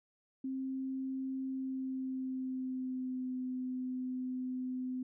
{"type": "tone with pitch glide", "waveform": "sine", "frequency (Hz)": [264.4, 255], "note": ["C4", "C4"], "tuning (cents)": [18, -44], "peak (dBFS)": -35, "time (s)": [0.44, 5.03], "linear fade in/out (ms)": 5, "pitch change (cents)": -62, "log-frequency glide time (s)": [1.46, 3.34], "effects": []}